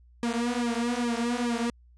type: tone with flanger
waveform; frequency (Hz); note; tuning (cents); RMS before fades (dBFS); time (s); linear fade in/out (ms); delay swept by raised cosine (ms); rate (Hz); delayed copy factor
sawtooth; 238.2; A#3; +38; -28; 0.23-1.7; 0; 1.4 to 7.1; 2.4; -0.95
effects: added 60 Hz sine -53 dBFS peak until 1.97 s + resampled to 22050 Hz